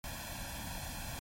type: noise with comb filter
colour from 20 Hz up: pink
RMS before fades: -42 dBFS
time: 0.04-1.19 s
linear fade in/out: 0 ms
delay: 1.2 ms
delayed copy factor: +1
effects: MP3 64 kbps